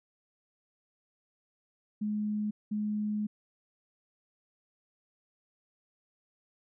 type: tone bursts at uneven times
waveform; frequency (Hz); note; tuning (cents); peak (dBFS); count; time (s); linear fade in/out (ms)
sine; 210.6; G#3; +24; -29; 2; 2.01-2.51 / 2.71-3.27; 10
effects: none